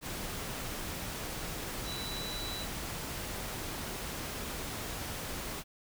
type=tone in noise; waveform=sine; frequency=3951 Hz; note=B7; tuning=in tune; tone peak=-40 dBFS; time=1.84-2.67 s; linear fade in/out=50 ms; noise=pink; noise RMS=-39 dBFS; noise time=0.01-5.64 s; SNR=-4 dB; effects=none